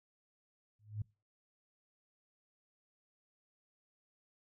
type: tone with exponential growth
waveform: sine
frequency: 105.9 Hz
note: G#2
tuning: 34 cents sharp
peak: -32 dBFS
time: 0.79-1.02 s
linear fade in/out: 5 ms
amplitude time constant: 50 ms
effects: noise-tail reverb RT60 0.3 s tail -24 dB re dry